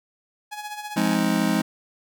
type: tone with tremolo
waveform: sawtooth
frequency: 839 Hz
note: G#5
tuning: 17 cents sharp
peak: -26 dBFS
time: 0.51-1.17 s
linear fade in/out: 20 ms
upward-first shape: sine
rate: 15 Hz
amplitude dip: 60%
type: chord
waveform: square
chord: F minor seventh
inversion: none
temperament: just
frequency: 174.61 / 209.5 / 261.9 / 314.3 Hz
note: F3 / Ab3 / C4 / Eb4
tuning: 0 / +15 / +2 / +18 cents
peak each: -27 / -24 / -27 / -27 dBFS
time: 0.96-1.62 s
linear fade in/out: 10 ms
effects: none